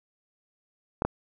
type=clicks; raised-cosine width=1 ms; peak=-11 dBFS; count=2; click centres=1.021 / 1.05 s; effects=none